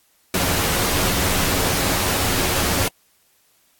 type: noise with comb filter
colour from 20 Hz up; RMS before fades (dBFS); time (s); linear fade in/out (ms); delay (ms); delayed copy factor
pink; -20; 0.34-2.88; 2; 11; +0.5
effects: white hiss -60 dBFS RMS until 3.79 s + AAC 64 kbps